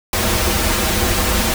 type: noise with comb filter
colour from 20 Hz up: pink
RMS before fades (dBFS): -17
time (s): 0.13-1.54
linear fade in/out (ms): 2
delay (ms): 7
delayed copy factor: -1
effects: none